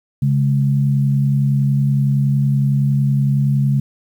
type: tone pair together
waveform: sine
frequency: 138.52 / 209.3 Hz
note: C#3 / G#3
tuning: -1 / +14 cents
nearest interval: perfect fifth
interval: 715 cents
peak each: -13 / -21 dBFS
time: 0.22-3.8 s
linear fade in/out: 5 ms
effects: 8-bit